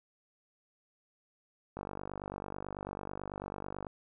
click train, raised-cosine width 1 ms, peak -25 dBFS, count 104, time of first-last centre 1.77-3.868 s, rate 49.1 Hz, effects none

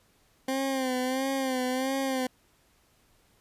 20% pulse tone with vibrato, 261.6 Hz, C4, in tune, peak -22 dBFS, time 0.48-2.27 s, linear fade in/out 5 ms, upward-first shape sine, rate 1.5 Hz, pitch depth 60 cents each way, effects pink hiss -65 dBFS RMS until 3.4 s + resampled to 32000 Hz

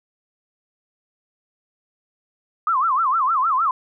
sine tone with vibrato, 1174.7 Hz, D6, in tune, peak -16 dBFS, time 2.67-3.71 s, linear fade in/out 2 ms, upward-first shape sine, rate 6.5 Hz, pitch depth 260 cents each way, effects none

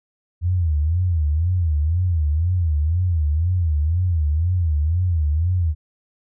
sine tone with vibrato, 82.2 Hz, E2, 4 cents flat, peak -16 dBFS, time 0.41-5.75 s, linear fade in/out 50 ms, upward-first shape sine, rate 2 Hz, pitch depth 190 cents each way, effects none

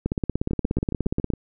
two click trains, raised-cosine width 3 ms, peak -10 / -14 dBFS, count 22 / 7, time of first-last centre 0.06-1.303 / 0.51-1.336 s, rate 16.9 / 7.26 Hz, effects none

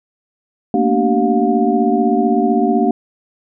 sine tone cluster, 223.6 / 239.4 / 291.1 / 383.9 / 712 Hz, A3 / A#3 / D4 / G4 / F5, +28 / +46 / -15 / -36 / +33 cents, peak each -18 dBFS, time 0.74-2.91 s, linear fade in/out 2 ms, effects none

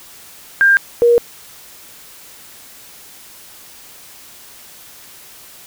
sine tone pair in turn, 1596 / 474.5 Hz, G6 / A#4, +31 / +31 cents, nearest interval octave + major sixth, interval 2100 cents, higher first, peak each -7 dBFS, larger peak neither, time 0.61-0.77 / 1.02-1.18 s, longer neither, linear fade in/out 0 ms, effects white hiss -40 dBFS RMS until 5.66 s

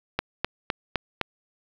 click train, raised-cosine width 0.3 ms, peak -7 dBFS, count 5, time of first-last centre 0.19-1.213 s, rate 3.91 Hz, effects low-pass 5000 Hz 12 dB/octave + 7-bit

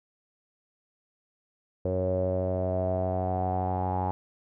sawtooth tone with low-pass filter sweep, 92.5 Hz, F#2, in tune, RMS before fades -28 dBFS, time 1.85-4.11 s, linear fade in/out 0 ms, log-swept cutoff 520 to 850 Hz, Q 9.5, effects none

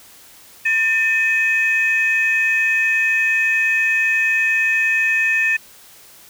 sine tone pair together, 1794.2 / 2530 Hz, A6 / D#7, +33 / +28 cents, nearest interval tritone, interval 595 cents, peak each -16 dBFS, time 0.65-5.57 s, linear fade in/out 10 ms, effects tanh soft clip ceiling -9 dBFS + white hiss -45 dBFS RMS until 6.29 s

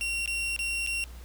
40% pulse tone with dropouts, 2745 Hz, F7, 31 cents flat, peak -27 dBFS, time 0.01-1.04 s, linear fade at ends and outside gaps 0 ms, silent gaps 0.259-0.276 / 0.563-0.591 / 0.864-0.872 s, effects added 60 Hz sine -42 dBFS peak until 1.24 s + pink hiss -53 dBFS RMS until 1.24 s

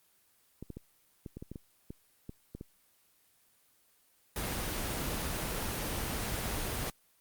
clicks, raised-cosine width 3 ms, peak -29 dBFS, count 12, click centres 0.626 / 0.703 / 0.77 / 1.262 / 1.37 / 1.425 / 1.516 / 1.558 / 1.905 / 2.294 / 2.55 / 2.611 s
pink noise, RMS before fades -35 dBFS, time 4.36-6.9 s, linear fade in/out 2 ms
effects white hiss -68 dBFS RMS until 7.2 s + Opus 24 kbps

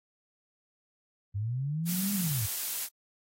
sine linear two-way sweep, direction up then down, 96 to 205.7 to 96 Hz, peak -29 dBFS, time 1.34-2.47 s, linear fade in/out 20 ms, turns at 2.13 s
blue noise, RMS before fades -33 dBFS, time 1.85-2.89 s, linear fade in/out 50 ms
effects AAC 48 kbps

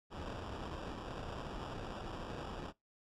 pink noise with sample-and-hold, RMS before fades -44 dBFS, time 0.1-2.73 s, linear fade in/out 50 ms, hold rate 2100 Hz, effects noise-tail reverb RT60 0.2 s tail -24 dB re dry + low-pass 5000 Hz 12 dB/octave

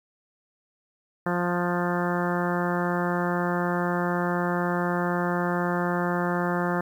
harmonic tone with a mistuned harmonic, 176 Hz, F3, 14 cents sharp, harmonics 1 / 2 / 3 / 4 / 5 / 6 / 7 / 8 / 9 / 10, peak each -27 / -30 / -32 / -33 / -34 / -35 / -35 / -36 / -37 / -37 dBFS, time 1.26-6.81 s, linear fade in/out 2 ms, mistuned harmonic 9, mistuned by -16 cents, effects 9-bit

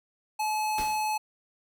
square tone, 858 Hz, A5, 44 cents flat, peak -27 dBFS, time 0.39-1.18 s, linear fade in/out 10 ms
pink noise with exponential decay, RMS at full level -35 dBFS, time 0.78-1.14 s, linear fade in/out 2 ms, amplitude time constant 78 ms
effects none

